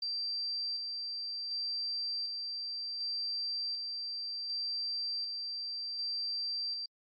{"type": "tone with tremolo", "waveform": "sine", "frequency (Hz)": 4699, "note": "D8", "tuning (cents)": 0, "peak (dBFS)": -33, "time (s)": [0.02, 6.86], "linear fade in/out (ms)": 5, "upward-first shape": "square", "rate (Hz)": 0.67, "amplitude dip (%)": 30, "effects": ["AAC 32 kbps"]}